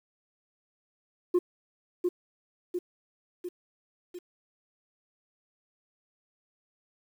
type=tone with echo; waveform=sine; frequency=356.1 Hz; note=F4; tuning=34 cents sharp; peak=-17 dBFS; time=1.34-1.39 s; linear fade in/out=10 ms; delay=700 ms; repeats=4; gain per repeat=-5 dB; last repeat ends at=4.19 s; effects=tanh soft clip ceiling -19 dBFS + 9-bit